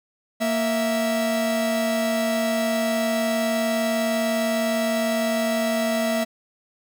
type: tone pair together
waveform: 45% pulse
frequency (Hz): 231.6 / 655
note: A#3 / E5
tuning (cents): -11 / -11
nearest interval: octave + tritone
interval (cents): 1800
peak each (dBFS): -24 / -23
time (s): 0.4-6.25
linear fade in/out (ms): 20
effects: none